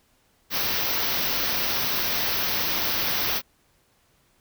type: band-stop noise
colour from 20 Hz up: white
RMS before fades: -25 dBFS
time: 0.5-3.42 s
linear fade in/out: 50 ms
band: 6000 to 13000 Hz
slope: 96 dB/octave
effects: pink hiss -64 dBFS RMS until 4.4 s